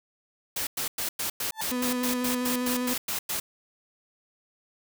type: noise bursts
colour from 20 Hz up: white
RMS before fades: -30 dBFS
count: 14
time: 0.56-3.4 s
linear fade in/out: 5 ms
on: 110 ms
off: 100 ms
type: tone with exponential growth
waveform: 35% pulse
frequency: 880 Hz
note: A5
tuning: in tune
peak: -25 dBFS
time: 1.52-1.61 s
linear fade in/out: 2 ms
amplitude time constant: 19 ms
type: tone with vibrato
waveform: 35% pulse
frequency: 248.9 Hz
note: B3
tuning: 14 cents sharp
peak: -25 dBFS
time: 1.71-2.94 s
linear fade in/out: 10 ms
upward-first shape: square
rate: 10 Hz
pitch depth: 10 cents each way
effects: none